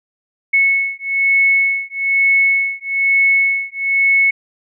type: beating tone pair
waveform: sine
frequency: 2200 / 2201.1 Hz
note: C#7 / C#7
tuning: -14 / -13 cents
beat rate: 1.1 Hz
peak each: -15 dBFS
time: 0.53-4.31 s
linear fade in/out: 10 ms
effects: none